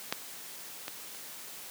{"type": "clicks", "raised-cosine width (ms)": 0.2, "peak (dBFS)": [-11, -19, -30], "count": 3, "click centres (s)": [0.125, 0.881, 1.148], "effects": ["white hiss -45 dBFS RMS until 1.7 s", "high-pass 150 Hz 12 dB/octave"]}